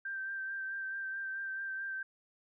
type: tone with vibrato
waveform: sine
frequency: 1569 Hz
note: G6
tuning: 1 cent sharp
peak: -36 dBFS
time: 0.05-2.03 s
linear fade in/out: 5 ms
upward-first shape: sine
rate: 4.6 Hz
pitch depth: 22 cents each way
effects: none